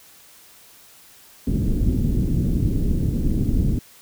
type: low-pass noise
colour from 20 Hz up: pink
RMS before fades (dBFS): -20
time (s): 1.47-3.79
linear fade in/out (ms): 2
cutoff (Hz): 300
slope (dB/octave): 24
effects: white hiss -49 dBFS RMS until 4.01 s